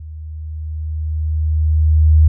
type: tone with level ramp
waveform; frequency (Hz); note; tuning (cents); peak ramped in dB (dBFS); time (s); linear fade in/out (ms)
sine; 77.78; D#2; 0; -29 to -5; 0-2.28; 5
effects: none